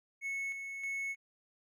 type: tone with tremolo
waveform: triangle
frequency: 2200 Hz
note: C#7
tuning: 14 cents flat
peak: -33 dBFS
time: 0.21-1.16 s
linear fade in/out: 50 ms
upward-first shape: square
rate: 1.6 Hz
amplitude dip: 45%
effects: none